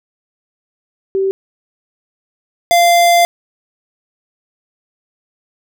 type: tone pair in turn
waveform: sine / square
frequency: 386.2 / 692.1 Hz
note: G4 / F5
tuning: -26 / -16 cents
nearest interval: minor seventh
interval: 1010 cents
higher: second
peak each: -12 / -8 dBFS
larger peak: second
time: 1.15-1.31 / 2.71-3.25 s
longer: second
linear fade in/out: 0 ms
effects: none